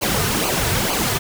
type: noise with flanger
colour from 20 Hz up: pink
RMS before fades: -20 dBFS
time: 0.01-1.19 s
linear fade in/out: 20 ms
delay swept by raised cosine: 0.54 to 3.74 ms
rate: 2.2 Hz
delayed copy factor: -0.75
effects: none